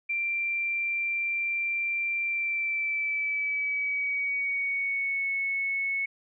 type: tone with pitch glide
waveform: sine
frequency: 2361 to 2203 Hz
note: D7 to C#7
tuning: +9 to -11 cents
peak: -26 dBFS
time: 0.09-6.06 s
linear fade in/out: 10 ms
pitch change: -120 cents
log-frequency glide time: 2.23-5.3 s
effects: none